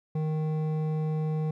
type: tone with hard clipping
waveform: sine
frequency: 155.56 Hz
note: D#3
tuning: in tune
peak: -28 dBFS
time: 0.15-1.51 s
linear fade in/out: 5 ms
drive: 10 dB
effects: none